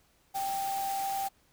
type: tone in noise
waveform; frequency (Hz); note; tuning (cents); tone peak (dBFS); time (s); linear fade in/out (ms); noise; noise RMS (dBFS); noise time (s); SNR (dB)
sine; 784; G5; 0; -30; 0.34-1.29; 20; white; -41; 0.34-1.29; +8
effects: pink hiss -67 dBFS RMS until 1.52 s